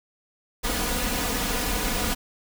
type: noise with comb filter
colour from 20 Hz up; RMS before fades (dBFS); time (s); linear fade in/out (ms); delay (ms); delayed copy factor
pink; -26; 0.63-2.15; 20; 4.1; +0.8
effects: none